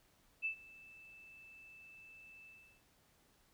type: tone with ADSR envelope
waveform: sine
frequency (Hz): 2637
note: E7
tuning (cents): 0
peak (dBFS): -33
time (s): 0.42-2.83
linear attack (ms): 33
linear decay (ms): 97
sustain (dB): -22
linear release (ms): 360
effects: pink hiss -71 dBFS RMS until 3.53 s